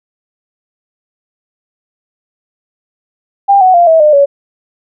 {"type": "tone with pitch steps", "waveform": "sine", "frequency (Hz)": [797, 743.6, 693.8, 647.4, 604, 563.6], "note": ["G5", "F#5", "F5", "E5", "D5", "C#5"], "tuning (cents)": [28, 8, -12, -31, 48, 29], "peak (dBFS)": -3, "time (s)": [3.48, 4.26], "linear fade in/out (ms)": 20, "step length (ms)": 130, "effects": []}